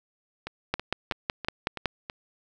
two click trains, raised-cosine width 0.3 ms, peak -18 / -9 dBFS, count 6 / 7, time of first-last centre 0.47-2.099 / 0.74-1.857 s, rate 3.07 / 5.37 Hz, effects none

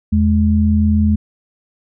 sine tone pair together, 81.8 / 211.6 Hz, E2 / G#3, -13 / +33 cents, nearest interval octave + major third, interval 1646 cents, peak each -13 dBFS, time 0.12-1.16 s, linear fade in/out 10 ms, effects none

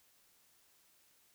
silence, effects white hiss -69 dBFS RMS until 1.34 s

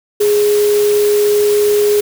sine tone in noise, 415.3 Hz, G#4, in tune, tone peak -9 dBFS, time 0.2-2.01 s, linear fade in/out 10 ms, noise white, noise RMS -24 dBFS, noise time 0.2-2.01 s, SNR +12 dB, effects none

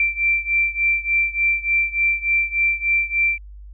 sine beating tone pair, 2349 / 2352.4 Hz, D7 / D7, 0 / +2 cents, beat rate 3.4 Hz, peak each -19 / -21 dBFS, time 0-3.38 s, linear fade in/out 2 ms, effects added 50 Hz sine -36 dBFS peak until 3.73 s

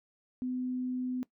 sine tone, 252.8 Hz, B3, 41 cents sharp, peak -31 dBFS, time 0.42-1.23 s, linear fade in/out 0 ms, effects noise-tail reverb RT60 0.1 s tail -19 dB re dry

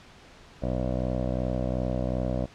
15% pulse tone with low-pass filter, 62.7 Hz, B1, 27 cents sharp, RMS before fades -28 dBFS, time 0.62-2.46 s, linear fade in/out 10 ms, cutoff 560 Hz, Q 3.1, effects pink hiss -51 dBFS RMS until 2.54 s + low-pass 5000 Hz 12 dB/octave

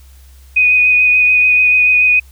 sine tone with vibrato, 2489 Hz, D#7, in tune, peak -7 dBFS, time 0.56-2.2 s, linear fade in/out 10 ms, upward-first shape triangle, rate 6.9 Hz, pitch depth 19 cents each way, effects added 66 Hz sine -38 dBFS peak until 2.31 s + white hiss -50 dBFS RMS until 2.31 s

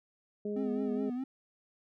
harmonic tone, 207.7 Hz, G#3, in tune, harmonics 1 / 2 / 3, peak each -36 / -35 / -46 dBFS, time 0.45-1.1 s, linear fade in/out 5 ms
triangle tone with vibrato, 255.9 Hz, C4, 38 cents flat, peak -31 dBFS, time 0.56-1.24 s, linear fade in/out 5 ms, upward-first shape triangle, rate 4.8 Hz, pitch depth 92 cents each way
effects none

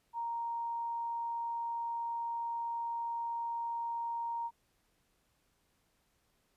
sine tone, 932.3 Hz, A#5, in tune, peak -34 dBFS, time 0.13-4.51 s, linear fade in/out 50 ms, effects pink hiss -75 dBFS RMS until 6.56 s + resampled to 32000 Hz

